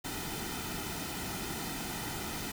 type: noise with comb filter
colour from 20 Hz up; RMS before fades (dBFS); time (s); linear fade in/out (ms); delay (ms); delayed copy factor
pink; -38; 0.04-2.52; 10; 1.8; -0.6
effects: none